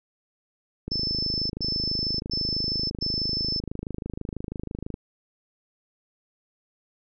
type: click train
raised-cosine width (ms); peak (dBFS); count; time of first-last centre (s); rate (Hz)
3; -19; 107; 0.88-4.941; 26.1
type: tone bursts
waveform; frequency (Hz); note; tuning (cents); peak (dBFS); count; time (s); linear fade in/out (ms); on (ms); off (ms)
sine; 5274; E8; 0; -25; 4; 0.91-3.6; 10; 590; 110
effects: none